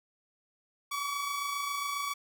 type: tone pair together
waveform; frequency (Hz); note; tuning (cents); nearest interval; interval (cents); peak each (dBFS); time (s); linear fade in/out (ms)
sawtooth; 1115 / 1142.4; C#6 / D6; +10 / -48; unison; 42; -36 / -29; 0.91-2.14; 10
effects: none